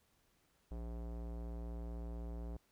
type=tone with low-pass filter; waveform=square; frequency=58 Hz; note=A#1; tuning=8 cents flat; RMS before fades=-44 dBFS; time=0.71-2.57 s; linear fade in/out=5 ms; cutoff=670 Hz; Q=1.1; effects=pink hiss -75 dBFS RMS until 2.71 s